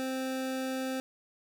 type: tone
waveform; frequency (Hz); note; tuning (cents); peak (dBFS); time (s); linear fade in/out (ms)
25% pulse; 261.6; C4; 0; -28; 0-1; 0
effects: none